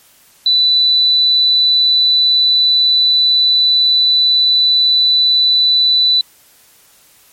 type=tone; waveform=sine; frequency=3981 Hz; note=B7; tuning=13 cents sharp; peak=-8 dBFS; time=0.46-6.21 s; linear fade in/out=2 ms; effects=white hiss -48 dBFS RMS until 7.32 s + MP3 64 kbps